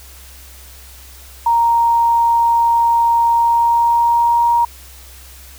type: tone with pitch glide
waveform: sine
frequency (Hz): 932.3 to 942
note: A#5 to A#5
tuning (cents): 0 to +18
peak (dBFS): -10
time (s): 1.46-4.65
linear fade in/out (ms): 5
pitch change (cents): +18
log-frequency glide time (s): 3.3-4.52
effects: added 65 Hz sine -39 dBFS peak until 5.58 s + white hiss -41 dBFS RMS until 5.58 s